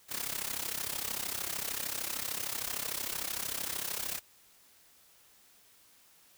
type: noise with amplitude modulation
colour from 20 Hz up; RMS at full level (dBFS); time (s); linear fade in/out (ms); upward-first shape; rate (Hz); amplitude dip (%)
white; -33; 0.08-4.21; 50; sine; 33.2; 80
effects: white hiss -62 dBFS RMS until 6.37 s